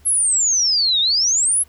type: exponential two-way sweep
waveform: sine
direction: down then up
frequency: 11290 to 3605 to 11290 Hz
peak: -14 dBFS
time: 0.05-1.64 s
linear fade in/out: 20 ms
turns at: 1 s
effects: added 76 Hz sine -49 dBFS peak until 1.68 s + pink hiss -55 dBFS RMS until 1.68 s